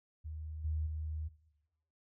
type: tone with level steps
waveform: sine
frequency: 77.78 Hz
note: D#2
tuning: in tune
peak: -40 / -32 / -36 dBFS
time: 0.24-1.29 s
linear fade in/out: 20 ms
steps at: 0.64 / 0.86 s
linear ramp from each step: 10 ms
effects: noise-tail reverb RT60 1.0 s tail -18 dB re dry